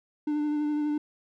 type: tone with vibrato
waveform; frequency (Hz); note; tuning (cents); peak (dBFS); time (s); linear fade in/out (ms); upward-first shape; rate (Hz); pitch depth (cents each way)
triangle; 298; D4; +25; -23; 0.27-0.98; 5; triangle; 12; 22
effects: none